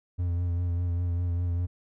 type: tone with vibrato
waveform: triangle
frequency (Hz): 87.3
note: F2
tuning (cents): 0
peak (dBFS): -23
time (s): 0.18-1.67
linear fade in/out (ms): 20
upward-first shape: sine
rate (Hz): 5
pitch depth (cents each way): 30
effects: none